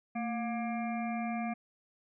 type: harmonic tone with a mistuned harmonic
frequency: 236.9 Hz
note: A#3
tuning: 28 cents sharp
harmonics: 1 / 3 / 5 / 7 / 9 / 10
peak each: -34 / -37 / -47 / -50 / -48 / -46 dBFS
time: 0.15-1.54 s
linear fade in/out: 10 ms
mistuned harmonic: 1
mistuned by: -82 cents
effects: none